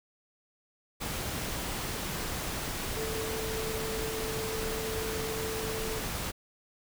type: tone in noise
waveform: sine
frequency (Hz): 442.1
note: A4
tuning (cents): +8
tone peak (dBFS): -35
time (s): 2.96-6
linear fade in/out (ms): 20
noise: pink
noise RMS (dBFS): -35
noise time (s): 1-6.32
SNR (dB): -3
effects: none